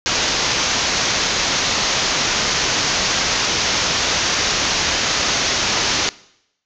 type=low-pass noise; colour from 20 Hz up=white; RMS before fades=-19 dBFS; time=0.06-6.09 s; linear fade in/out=0 ms; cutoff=6700 Hz; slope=96 dB/octave; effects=noise-tail reverb RT60 0.8 s tail -21 dB re dry